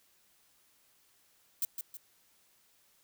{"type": "noise with echo", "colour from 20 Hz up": "violet", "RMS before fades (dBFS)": -31, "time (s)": [1.62, 1.65], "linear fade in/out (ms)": 2, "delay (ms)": 160, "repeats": 2, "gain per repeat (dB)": -7, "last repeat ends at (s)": 1.97, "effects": ["white hiss -68 dBFS RMS until 3.03 s"]}